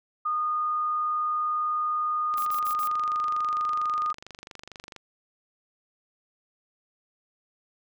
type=tone; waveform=sine; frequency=1227 Hz; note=D#6; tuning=25 cents flat; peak=-24 dBFS; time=0.25-4.13 s; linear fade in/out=10 ms
type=click train; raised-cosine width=0.2 ms; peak=-24 dBFS; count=65; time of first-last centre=2.34-4.963 s; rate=24.4 Hz
type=noise bursts; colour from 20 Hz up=violet; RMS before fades=-38 dBFS; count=4; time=2.37-2.876 s; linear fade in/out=5 ms; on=86 ms; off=54 ms
effects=none